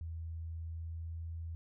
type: tone with pitch glide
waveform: sine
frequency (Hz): 81.9 to 82.52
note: E2 to E2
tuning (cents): -11 to +2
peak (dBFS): -39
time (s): 0.01-1.55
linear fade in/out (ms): 0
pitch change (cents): +13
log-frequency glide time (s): 0.57-1.25
effects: none